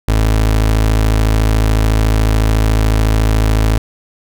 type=tone; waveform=30% pulse; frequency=53.9 Hz; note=A1; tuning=35 cents flat; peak=-7 dBFS; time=0.08-3.78 s; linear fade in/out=5 ms; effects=none